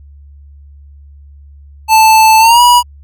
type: tone with pitch glide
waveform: square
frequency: 880 to 970.8 Hz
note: A5 to B5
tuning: 0 to -30 cents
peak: -4 dBFS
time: 1.88-2.83 s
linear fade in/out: 50 ms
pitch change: +170 cents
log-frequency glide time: 2.39-2.61 s
effects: added 71 Hz sine -34 dBFS peak until 3.03 s